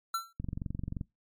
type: tone with exponential decay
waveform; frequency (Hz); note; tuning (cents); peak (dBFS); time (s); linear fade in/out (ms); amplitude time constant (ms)
square; 1349; E6; +40; -27; 0.14-0.33; 5; 40
type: click train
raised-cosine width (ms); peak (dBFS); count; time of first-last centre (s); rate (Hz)
5; -23; 15; 0.4-1.011; 22.9
effects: noise-tail reverb RT60 0.2 s tail -23 dB re dry + MP3 96 kbps